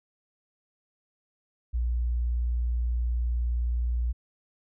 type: tone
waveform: sine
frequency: 59.6 Hz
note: A#1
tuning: 39 cents sharp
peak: -24 dBFS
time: 1.73-4.13 s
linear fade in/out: 20 ms
effects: none